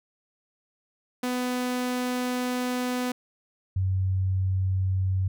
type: tone pair in turn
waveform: sawtooth / sine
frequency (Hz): 249.4 / 94.37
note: B3 / F#2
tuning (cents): +17 / +35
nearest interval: octave + perfect fourth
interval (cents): 1682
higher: first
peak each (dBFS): -22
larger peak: neither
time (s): 1.23-3.12 / 3.76-5.28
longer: first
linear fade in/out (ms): 5
effects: none